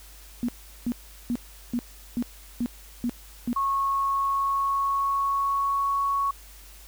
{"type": "tone bursts", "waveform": "sine", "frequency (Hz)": 240.5, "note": "B3", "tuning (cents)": -46, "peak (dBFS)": -23, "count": 8, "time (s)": [0.43, 3.53], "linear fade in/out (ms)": 0, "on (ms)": 55, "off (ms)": 380}
{"type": "tone with pitch glide", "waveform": "sine", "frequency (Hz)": [1097, 1111.7], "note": ["C#6", "C#6"], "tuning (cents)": [-18, 5], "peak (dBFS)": -22, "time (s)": [3.56, 6.31], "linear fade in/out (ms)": 5, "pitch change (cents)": 23, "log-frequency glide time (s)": [3.73, 5.96]}
{"effects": ["added 50 Hz sine -47 dBFS peak until 6.87 s", "white hiss -50 dBFS RMS until 6.87 s"]}